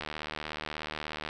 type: click train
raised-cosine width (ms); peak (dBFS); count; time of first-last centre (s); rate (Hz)
0.3; -19; 99; 0.01-1.289; 76.6
effects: none

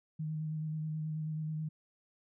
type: tone with vibrato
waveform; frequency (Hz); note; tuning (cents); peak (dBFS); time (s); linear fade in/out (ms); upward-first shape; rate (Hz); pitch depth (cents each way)
sine; 155.56; D#3; 0; -34; 0.19-1.69; 10; square; 9.3; 16
effects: none

